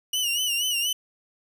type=tone with vibrato; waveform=sawtooth; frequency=2896 Hz; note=F#7; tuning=38 cents flat; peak=-20 dBFS; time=0.13-0.93 s; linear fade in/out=5 ms; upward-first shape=sine; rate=4.2 Hz; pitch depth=85 cents each way; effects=none